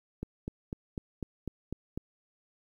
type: click train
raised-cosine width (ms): 3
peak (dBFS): -22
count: 8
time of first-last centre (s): 0.23-1.976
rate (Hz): 4.01
effects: 10-bit